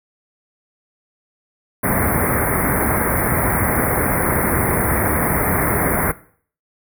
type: band-stop noise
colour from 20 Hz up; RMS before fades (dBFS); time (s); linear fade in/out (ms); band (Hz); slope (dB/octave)
pink; -17; 1.83-6.12; 10; 2200 to 9400; 96
effects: noise-tail reverb RT60 0.5 s tail -18 dB re dry + high-pass 60 Hz 12 dB/octave